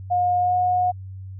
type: tone with pitch glide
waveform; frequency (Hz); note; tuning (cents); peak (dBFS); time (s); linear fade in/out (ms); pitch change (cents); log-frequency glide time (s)
sine; 716 to 724.3; F5 to F#5; +43 to -37; -17; 0.1-0.92; 20; +20; 0.39-0.55
effects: added 95 Hz sine -33 dBFS peak until 1.39 s